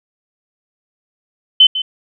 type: tone with echo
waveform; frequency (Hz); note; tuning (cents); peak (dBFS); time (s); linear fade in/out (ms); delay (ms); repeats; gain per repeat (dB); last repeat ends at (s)
sine; 3050; G7; -48; -3; 1.6-1.67; 5; 150; 1; -13; 1.82
effects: none